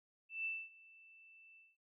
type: tone with ADSR envelope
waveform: sine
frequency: 2656 Hz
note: E7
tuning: 12 cents sharp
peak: -36 dBFS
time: 0.29-1.77 s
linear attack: 160 ms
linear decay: 240 ms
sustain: -23 dB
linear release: 200 ms
effects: none